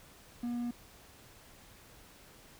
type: tone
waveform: triangle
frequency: 240 Hz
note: B3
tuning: 49 cents flat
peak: -31 dBFS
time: 0.43-0.71 s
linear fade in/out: 5 ms
effects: pink hiss -57 dBFS RMS until 2.59 s